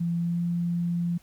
sine tone with pitch glide, 170.1 to 172.37 Hz, F3 to F3, -45 to -22 cents, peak -24 dBFS, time 0-1.18 s, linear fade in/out 10 ms, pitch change +23 cents, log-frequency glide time 0.17-0.42 s, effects pink hiss -59 dBFS RMS until 1.22 s

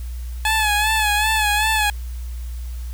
15% pulse tone with vibrato, 854 Hz, G#5, 48 cents sharp, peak -10 dBFS, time 0.45-1.9 s, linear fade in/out 2 ms, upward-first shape sine, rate 2.6 Hz, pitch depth 56 cents each way, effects added 60 Hz sine -26 dBFS peak until 2.93 s + white hiss -47 dBFS RMS until 2.93 s

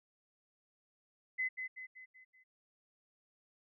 sine tone with echo, 2031 Hz, B6, 48 cents sharp, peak -32 dBFS, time 1.38-1.49 s, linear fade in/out 20 ms, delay 190 ms, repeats 5, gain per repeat -6 dB, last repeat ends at 2.44 s, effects none

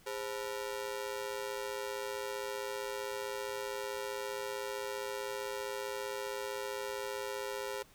sawtooth ring-modulated tone, 466.2 Hz, A#4, in tune, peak -30 dBFS, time 0.06-7.83 s, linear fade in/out 10 ms, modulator 57.7 Hz, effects pink hiss -62 dBFS RMS until 7.94 s

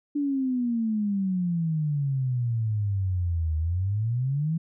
sine exponential two-way sweep, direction down then up, 293.7 to 77.4 to 167.5 Hz, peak -23 dBFS, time 0.15-4.58 s, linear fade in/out 10 ms, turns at 3.57 s, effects none

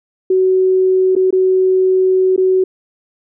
sine tone with dropouts, 374.4 Hz, F#4, 20 cents sharp, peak -9 dBFS, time 0.3-2.64 s, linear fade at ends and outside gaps 5 ms, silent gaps 1.153-1.163 / 1.307-1.326 / 2.363-2.377 s, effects none

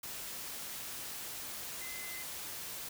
sine tone in noise, 2049 Hz, C7, 37 cents flat, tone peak -46 dBFS, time 1.81-2.23 s, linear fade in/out 5 ms, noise white, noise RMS -43 dBFS, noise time 0.03-2.89 s, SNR -6 dB, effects none

